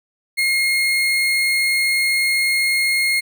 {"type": "tone", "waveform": "35% pulse", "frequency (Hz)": 2144, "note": "C7", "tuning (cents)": 42, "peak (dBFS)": -14, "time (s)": [0.37, 3.21], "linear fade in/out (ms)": 20, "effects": []}